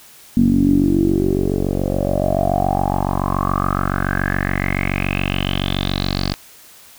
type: tone with low-pass filter sweep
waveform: 10% pulse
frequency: 47.07 Hz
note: F#1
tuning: 30 cents sharp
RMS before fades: -18 dBFS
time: 0.37-6.34 s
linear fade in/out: 0 ms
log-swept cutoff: 240 to 4700 Hz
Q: 8.3
effects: white hiss -44 dBFS RMS until 6.98 s